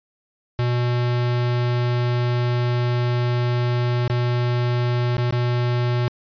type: tone with dropouts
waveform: square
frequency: 121.8 Hz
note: B2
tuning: 24 cents flat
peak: -19 dBFS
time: 0.59-6.08 s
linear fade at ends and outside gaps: 0 ms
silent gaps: 4.078-4.099 / 5.168-5.181 / 5.308-5.325 s
effects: resampled to 11025 Hz